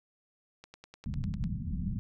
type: click train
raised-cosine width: 0.2 ms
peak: -31 dBFS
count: 9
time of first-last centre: 0.64-1.44 s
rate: 10 Hz
type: low-pass noise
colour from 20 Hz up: white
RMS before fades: -34 dBFS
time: 1.06-1.99 s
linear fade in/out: 0 ms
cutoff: 210 Hz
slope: 48 dB/octave
effects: none